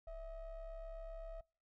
triangle ring-modulated tone, 311.1 Hz, D#4, in tune, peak -40 dBFS, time 0.07-1.41 s, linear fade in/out 5 ms, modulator 345 Hz, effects noise-tail reverb RT60 0.4 s tail -26 dB re dry

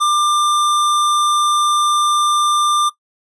square tone, 1192 Hz, D6, 25 cents sharp, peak -13 dBFS, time 0-2.9 s, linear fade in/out 20 ms, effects noise-tail reverb RT60 0.1 s tail -19 dB re dry + resampled to 24000 Hz

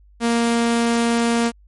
sawtooth tone, 233.6 Hz, A#3, 4 cents sharp, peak -12 dBFS, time 0.2-1.52 s, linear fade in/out 50 ms, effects added 50 Hz sine -47 dBFS peak until 1.67 s + MP3 48 kbps

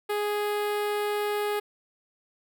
sawtooth tone with notch filter, 415.3 Hz, G#4, in tune, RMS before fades -28 dBFS, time 0.09-1.6 s, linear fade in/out 10 ms, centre 6300 Hz, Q 0.94, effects none

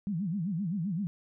sine tone with vibrato, 182.4 Hz, F#3, 24 cents flat, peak -29 dBFS, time 0.07-1.07 s, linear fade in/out 0 ms, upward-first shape sine, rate 7.7 Hz, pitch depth 250 cents each way, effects none

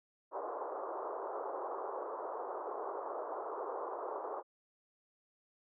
pink band-pass noise, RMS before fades -41 dBFS, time 0.31-4.43 s, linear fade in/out 50 ms, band 380 to 1200 Hz, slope 48 dB/octave, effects none

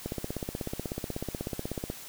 click train, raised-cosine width 2 ms, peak -19 dBFS, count 31, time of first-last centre 0.06-1.9 s, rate 16.3 Hz, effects white hiss -45 dBFS RMS until 2.08 s

